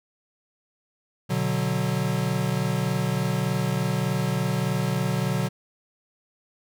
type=chord; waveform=square; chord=B minor; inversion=none; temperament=equal; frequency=123.47 / 146.83 / 185 Hz; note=B2 / D3 / F#3; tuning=0 / 0 / 0 cents; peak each=-28 dBFS; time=1.29-5.49 s; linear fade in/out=20 ms; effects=none